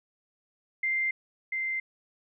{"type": "tone pair in turn", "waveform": "sine", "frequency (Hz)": [2093, 2084], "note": ["C7", "C7"], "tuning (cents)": [0, -7], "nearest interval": "unison", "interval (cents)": 7, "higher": "first", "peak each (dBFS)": [-25, -28], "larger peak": "first", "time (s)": [[0.83, 1.11], [1.52, 1.8]], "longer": "neither", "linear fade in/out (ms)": 5, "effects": []}